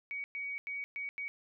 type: tone bursts at uneven times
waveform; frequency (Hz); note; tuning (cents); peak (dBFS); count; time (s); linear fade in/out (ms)
sine; 2254; C#7; +28; -36; 5; 0.11-0.24 / 0.35-0.58 / 0.67-0.84 / 0.96-1.09 / 1.18-1.28; 0
effects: none